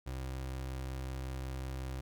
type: tone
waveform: 30% pulse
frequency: 65.41 Hz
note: C2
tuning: in tune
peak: -35 dBFS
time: 0.06-2.01 s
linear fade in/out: 10 ms
effects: none